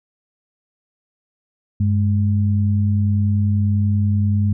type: tone pair together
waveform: sine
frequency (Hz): 98.49 / 208.7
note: G2 / G#3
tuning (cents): +9 / +9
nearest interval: octave + minor second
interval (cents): 1300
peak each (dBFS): -15 / -21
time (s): 1.8-4.53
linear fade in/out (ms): 5
effects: none